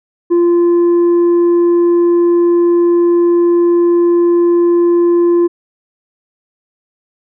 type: tone with tanh clipping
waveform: sine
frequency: 345.6 Hz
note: F4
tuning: 18 cents flat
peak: -8 dBFS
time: 0.3-5.48 s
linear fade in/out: 20 ms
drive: 3 dB
effects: none